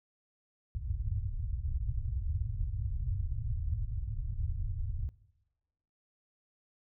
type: low-pass noise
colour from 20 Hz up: white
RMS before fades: -34 dBFS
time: 0.75-5.09 s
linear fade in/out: 0 ms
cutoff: 110 Hz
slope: 48 dB/octave
effects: noise-tail reverb RT60 1.0 s tail -21 dB re dry